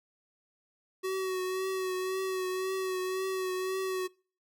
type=tone with vibrato; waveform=square; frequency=375 Hz; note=F#4; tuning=23 cents sharp; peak=-31 dBFS; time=1.03-4.08 s; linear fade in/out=20 ms; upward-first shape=triangle; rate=1.9 Hz; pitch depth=31 cents each way; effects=noise-tail reverb RT60 0.4 s tail -25 dB re dry